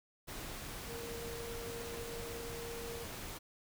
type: tone in noise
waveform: sine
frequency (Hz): 466.2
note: A#4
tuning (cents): 0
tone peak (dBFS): -44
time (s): 0.88-3.05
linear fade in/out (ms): 20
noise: pink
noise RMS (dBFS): -45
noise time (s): 0.27-3.39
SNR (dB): -2
effects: none